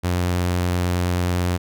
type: tone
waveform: sawtooth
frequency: 89 Hz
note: F2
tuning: 33 cents sharp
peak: -15 dBFS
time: 0.03-1.58 s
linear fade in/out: 20 ms
effects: none